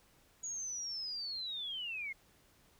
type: linear sweep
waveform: sine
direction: down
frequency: 6780 to 2093 Hz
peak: -38 dBFS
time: 0.43-2.13 s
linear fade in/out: 10 ms
effects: pink hiss -67 dBFS RMS until 2.79 s